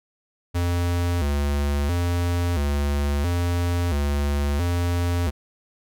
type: tone with vibrato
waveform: square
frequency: 79.1 Hz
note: D#2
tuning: 29 cents sharp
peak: -21 dBFS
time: 0.54-5.31 s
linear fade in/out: 20 ms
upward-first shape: square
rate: 0.74 Hz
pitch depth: 170 cents each way
effects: none